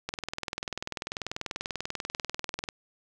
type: click train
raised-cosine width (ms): 0.2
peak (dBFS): -15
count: 54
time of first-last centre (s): 0.09-2.688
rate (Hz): 20.4
effects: none